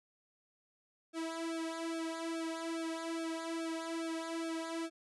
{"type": "tone with flanger", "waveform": "sawtooth", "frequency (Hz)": 328, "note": "E4", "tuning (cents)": -9, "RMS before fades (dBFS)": -39, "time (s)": [1.13, 4.9], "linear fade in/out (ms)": 50, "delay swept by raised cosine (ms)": [1, 2.7], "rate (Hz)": 2.4, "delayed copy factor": -0.95, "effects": ["resampled to 24000 Hz"]}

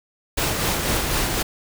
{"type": "noise with tremolo", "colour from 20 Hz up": "pink", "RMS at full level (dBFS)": -21, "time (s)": [0.37, 1.43], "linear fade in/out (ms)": 10, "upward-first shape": "sine", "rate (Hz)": 4, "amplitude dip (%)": 35, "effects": []}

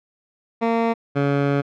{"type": "tone pair in turn", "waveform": "15% pulse", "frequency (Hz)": [229.6, 141.34], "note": ["A#3", "C#3"], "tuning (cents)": [-26, 34], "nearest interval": "minor sixth", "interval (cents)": 840, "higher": "first", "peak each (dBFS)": -11, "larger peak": "neither", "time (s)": [[0.61, 0.94], [1.15, 1.62]], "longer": "second", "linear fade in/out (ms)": 20, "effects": ["low-pass 2000 Hz 12 dB/octave"]}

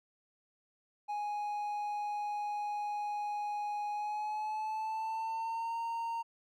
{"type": "tone with pitch glide", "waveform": "triangle", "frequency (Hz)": [830.6, 921.6], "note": ["G#5", "A#5"], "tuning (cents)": [0, -20], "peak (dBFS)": -32, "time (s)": [1.08, 6.23], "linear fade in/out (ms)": 20, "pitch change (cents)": 180, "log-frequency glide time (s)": [3.91, 5.76], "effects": []}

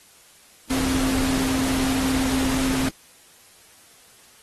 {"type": "tone in noise", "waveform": "sine", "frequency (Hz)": 263.3, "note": "C4", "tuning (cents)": 11, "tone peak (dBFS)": -22, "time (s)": [0.7, 2.89], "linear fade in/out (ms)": 5, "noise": "pink", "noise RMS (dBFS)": -27, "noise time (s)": [0.7, 2.89], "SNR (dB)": 2, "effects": ["white hiss -52 dBFS RMS until 4.42 s", "AAC 32 kbps"]}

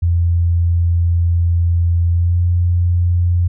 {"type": "tone with pitch glide", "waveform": "sine", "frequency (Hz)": [85.5, 87.6], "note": ["F2", "F2"], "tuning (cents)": [-36, 6], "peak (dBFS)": -11, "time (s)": [0.02, 3.48], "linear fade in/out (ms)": 10, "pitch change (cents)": 42, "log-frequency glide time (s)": [2.12, 2.4], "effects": []}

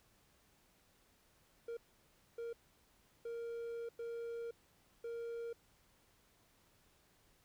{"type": "tone bursts at uneven times", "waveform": "triangle", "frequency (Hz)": 466.2, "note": "A#4", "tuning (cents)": 0, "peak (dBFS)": -39, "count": 5, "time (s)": [[1.68, 1.77], [2.38, 2.53], [3.25, 3.89], [3.99, 4.51], [5.04, 5.53]], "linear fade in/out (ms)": 5, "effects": ["pink hiss -71 dBFS RMS until 7.44 s"]}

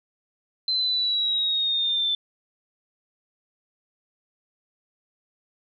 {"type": "linear sweep", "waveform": "sine", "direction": "down", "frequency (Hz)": [4085, 3520], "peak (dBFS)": -21, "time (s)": [0.68, 2.15], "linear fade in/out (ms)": 2, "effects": []}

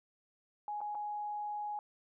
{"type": "tone with dropouts", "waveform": "sine", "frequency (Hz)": 834, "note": "G#5", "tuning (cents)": 7, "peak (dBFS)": -36, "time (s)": [0.68, 1.79], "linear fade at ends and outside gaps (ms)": 1, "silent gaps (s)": [[0.806, 0.814], [0.948, 0.952]], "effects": []}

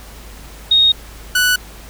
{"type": "tone pair in turn", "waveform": ["sine", "sawtooth"], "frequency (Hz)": [3729, 1482.5], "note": ["A#7", "F#6"], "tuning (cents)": [0, 3], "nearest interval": "octave + major third", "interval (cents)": 1597, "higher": "first", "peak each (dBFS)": -8, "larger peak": "neither", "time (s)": [[0.71, 0.92], [1.35, 1.56]], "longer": "neither", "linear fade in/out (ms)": 5, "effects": ["added 52 Hz sine -36 dBFS peak until 1.89 s", "pink hiss -39 dBFS RMS until 1.89 s"]}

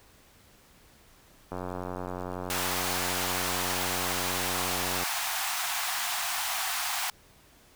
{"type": "click train", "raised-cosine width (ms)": 1, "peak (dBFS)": -21, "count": 320, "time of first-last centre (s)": [1.52, 5.033], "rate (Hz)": 90.8}
{"type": "high-pass noise", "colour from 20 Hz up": "pink", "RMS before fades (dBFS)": -31, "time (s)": [2.5, 7.1], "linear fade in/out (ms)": 2, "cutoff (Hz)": 690, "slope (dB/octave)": 96}
{"effects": ["pink hiss -58 dBFS RMS until 7.75 s"]}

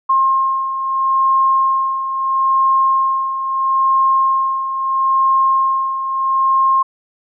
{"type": "beating tone pair", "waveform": "sine", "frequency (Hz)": [1066, 1066.76], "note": ["C6", "C6"], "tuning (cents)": [32, 33], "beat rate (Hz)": 0.76, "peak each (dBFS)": [-20, -13], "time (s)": [0.09, 6.83], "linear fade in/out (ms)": 10, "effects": []}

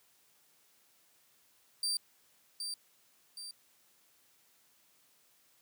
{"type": "tone with echo", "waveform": "30% pulse", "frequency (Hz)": 4680, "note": "D8", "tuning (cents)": -7, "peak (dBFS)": -28, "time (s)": [1.83, 1.97], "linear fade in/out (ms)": 2, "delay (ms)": 770, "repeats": 2, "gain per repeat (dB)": -6, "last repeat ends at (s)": 3.51, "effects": ["white hiss -68 dBFS RMS until 5.61 s", "high-pass 100 Hz 12 dB/octave"]}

